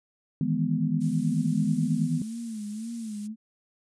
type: chord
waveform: sine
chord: E major seventh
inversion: third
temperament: equal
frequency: 155.56 / 164.81 / 207.7 / 246.9 Hz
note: D#3 / E3 / G#3 / B3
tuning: 0 / 0 / 0 / 0 cents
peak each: -29 / -28 / -30 / -28 dBFS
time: 0.41-2.22 s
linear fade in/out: 2 ms
type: noise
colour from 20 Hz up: violet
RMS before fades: -42 dBFS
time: 1-3.28 s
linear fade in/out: 20 ms
type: tone with vibrato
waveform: sine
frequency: 220 Hz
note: A3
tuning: in tune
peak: -32 dBFS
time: 1.22-3.36 s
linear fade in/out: 50 ms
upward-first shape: sine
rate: 1.9 Hz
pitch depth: 110 cents each way
effects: resampled to 22050 Hz